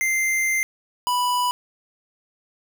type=tone pair in turn; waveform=square; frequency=2087 / 986.8 Hz; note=C7 / B5; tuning=-5 / -2 cents; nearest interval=octave + minor second; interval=1297 cents; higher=first; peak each=-20 dBFS; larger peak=neither; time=0.01-0.63 / 1.07-1.51 s; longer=first; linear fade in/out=0 ms; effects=none